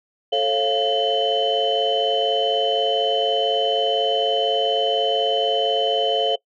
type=tone cluster; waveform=sine; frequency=440.9 / 545 / 695 / 3043 Hz; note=A4 / C#5 / F5 / F#7; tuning=+4 / -29 / -9 / +48 cents; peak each=-22 dBFS; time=0.32-6.36 s; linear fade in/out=10 ms; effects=noise-tail reverb RT60 0.1 s tail -22 dB re dry + tanh soft clip ceiling -10 dBFS